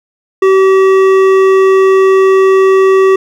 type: tone with hard clipping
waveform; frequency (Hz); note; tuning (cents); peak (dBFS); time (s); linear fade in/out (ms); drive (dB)
triangle; 382.9; G4; -41; -6; 0.42-3.16; 5; 15
effects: none